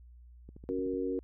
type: click train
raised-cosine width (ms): 3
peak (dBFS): -36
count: 7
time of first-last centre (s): 0.49-0.938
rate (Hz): 13.4
type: chord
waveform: sine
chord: F# major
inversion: second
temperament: equal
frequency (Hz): 277.2 / 370 / 466.2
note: C#4 / F#4 / A#4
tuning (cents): 0 / 0 / 0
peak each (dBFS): -35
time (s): 0.69-1.19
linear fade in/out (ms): 0
effects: added 60 Hz sine -51 dBFS peak until 1.23 s